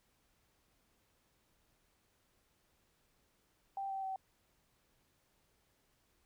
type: tone with pitch steps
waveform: sine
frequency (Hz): 784 / 774.5 / 765.2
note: G5 / G5 / G5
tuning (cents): 0 / -21 / -42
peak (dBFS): -37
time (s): 3.77-4.16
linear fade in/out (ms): 2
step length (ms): 130
effects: pink hiss -75 dBFS RMS until 6.25 s